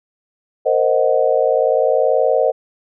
sine chord, C half-diminished seventh, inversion third, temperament equal with one note detuned, 462.7 / 523.3 / 622.3 / 740 Hz, Bb4 / C5 / Eb5 / Gb5, -13 / 0 / 0 / 0 cents, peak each -18 / -16 / -17 / -22 dBFS, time 0.65-2.52 s, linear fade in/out 20 ms, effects none

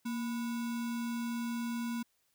sine tone with sample-and-hold, 234 Hz, A#3, 7 cents sharp, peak -33 dBFS, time 0.05-2.03 s, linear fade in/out 10 ms, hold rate 1225 Hz, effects white hiss -75 dBFS RMS until 2.34 s

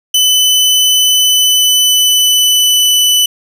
sawtooth tone with pitch glide, 3010 to 2987 Hz, F#7 to F#7, +29 to +16 cents, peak -4 dBFS, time 0.14-3.26 s, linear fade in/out 5 ms, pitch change -13 cents, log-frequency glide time 0.94-2.96 s, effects none

